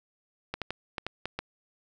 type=clicks; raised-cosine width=0.3 ms; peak=-16 dBFS; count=7; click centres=0.54 / 0.617 / 0.706 / 0.982 / 1.066 / 1.256 / 1.39 s; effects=none